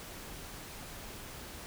silence, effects pink hiss -46 dBFS RMS until 1.66 s

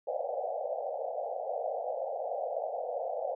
pink band-pass noise, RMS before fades -35 dBFS, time 0.07-3.35 s, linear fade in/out 5 ms, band 490 to 780 Hz, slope 96 dB/octave, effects none

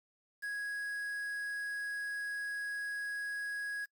triangle tone with quantisation, 1661.2 Hz, G#6, in tune, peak -34 dBFS, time 0.42-3.86 s, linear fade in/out 20 ms, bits 9, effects noise-tail reverb RT60 0.1 s tail -24 dB re dry

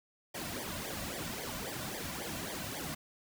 pink noise with flanger, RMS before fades -40 dBFS, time 0.34-2.95 s, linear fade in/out 10 ms, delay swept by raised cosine 0.73 to 2.43 ms, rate 3.7 Hz, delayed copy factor -0.9, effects none

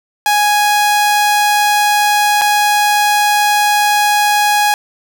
sawtooth tone with dropouts, 830.6 Hz, G#5, in tune, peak -6 dBFS, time 0.26-4.74 s, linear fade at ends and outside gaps 1 ms, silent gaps 2.413-2.417 s, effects none

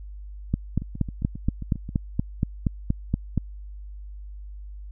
two click trains, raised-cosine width 5 ms, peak -21 / -9 dBFS, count 9 / 13, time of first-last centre 0.82-1.891 / 0.54-3.377 s, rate 7.47 / 4.23 Hz, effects added 50 Hz sine -36 dBFS peak until 4.91 s

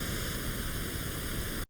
pink noise with comb filter, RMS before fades -34 dBFS, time 0-1.64 s, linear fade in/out 5 ms, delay 0.59 ms, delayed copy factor +0.85, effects Opus 48 kbps

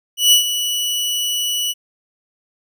sawtooth tone with ADSR envelope, 2948 Hz, F#7, 7 cents flat, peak -4 dBFS, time 0.17-1.74 s, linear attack 150 ms, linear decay 110 ms, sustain -11 dB, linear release 36 ms, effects none

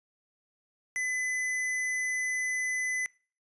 sine tone with hard clipping, 2011 Hz, B6, 31 cents sharp, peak -30 dBFS, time 0.96-3.06 s, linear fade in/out 0 ms, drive 18 dB, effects noise-tail reverb RT60 0.4 s tail -23 dB re dry + resampled to 24000 Hz

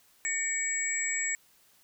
sine tone cluster, 1823 / 2249 / 7650 Hz, A#6 / C#7 / A#8, -39 / +24 / +44 cents, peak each -35 / -34 / -30 dBFS, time 0.25-1.35 s, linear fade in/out 0 ms, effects white hiss -63 dBFS RMS until 1.83 s

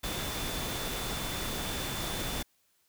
sine tone in noise, 3512 Hz, A7, 4 cents flat, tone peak -42 dBFS, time 0.03-2.43 s, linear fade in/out 10 ms, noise pink, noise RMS -35 dBFS, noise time 0.03-2.43 s, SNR -10 dB, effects white hiss -71 dBFS RMS until 2.88 s

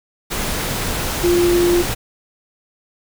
sine tone in noise, 349.2 Hz, F4, in tune, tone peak -12 dBFS, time 1.23-1.83 s, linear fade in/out 20 ms, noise pink, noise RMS -22 dBFS, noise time 0.3-1.95 s, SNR +7 dB, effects none

